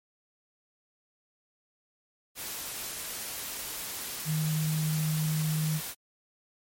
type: tone in noise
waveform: sine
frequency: 155.56 Hz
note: D#3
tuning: in tune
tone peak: -26 dBFS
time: 4.25-5.81 s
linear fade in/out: 50 ms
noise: white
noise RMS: -37 dBFS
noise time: 2.35-5.95 s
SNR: +8 dB
effects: MP3 64 kbps